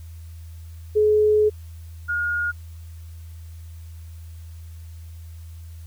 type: tone pair in turn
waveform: sine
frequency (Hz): 424.8 / 1428.9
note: G#4 / F6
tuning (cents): +39 / +39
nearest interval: octave + major sixth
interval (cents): 2100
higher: second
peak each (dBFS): -14 / -21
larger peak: first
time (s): 0.95-1.5 / 2.08-2.52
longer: first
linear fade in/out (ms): 20
effects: added 82 Hz sine -36 dBFS peak until 5.86 s + white hiss -56 dBFS RMS until 5.86 s